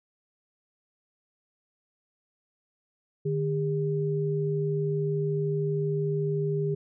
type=tone pair together; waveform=sine; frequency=151.1 / 403.4 Hz; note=D3 / G4; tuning=+50 / +50 cents; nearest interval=octave + perfect fourth; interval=1700 cents; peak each=-27 / -28 dBFS; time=3.25-6.75 s; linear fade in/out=10 ms; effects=none